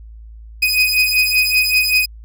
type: beating tone pair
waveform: 30% pulse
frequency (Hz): 2500 / 2505.2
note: D#7 / D#7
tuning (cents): +8 / +11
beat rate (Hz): 5.2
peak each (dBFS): -13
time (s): 0.62-2.06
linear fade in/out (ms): 10
effects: added 55 Hz sine -34 dBFS peak until 2.24 s